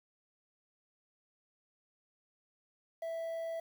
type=tone with quantisation; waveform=triangle; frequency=659.3 Hz; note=E5; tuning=in tune; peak=-34 dBFS; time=3.02-3.6 s; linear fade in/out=5 ms; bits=10; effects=none